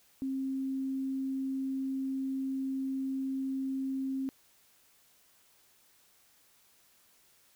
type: tone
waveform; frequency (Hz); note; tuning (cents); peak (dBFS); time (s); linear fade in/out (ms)
sine; 267; C4; +35; -31; 0.22-4.29; 0
effects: white hiss -65 dBFS RMS until 7.55 s